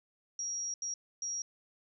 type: tone bursts at uneven times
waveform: sine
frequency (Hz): 5670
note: F8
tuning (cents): +25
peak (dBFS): -34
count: 3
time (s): 0.39-0.74 / 0.82-0.94 / 1.22-1.42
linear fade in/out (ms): 2
effects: none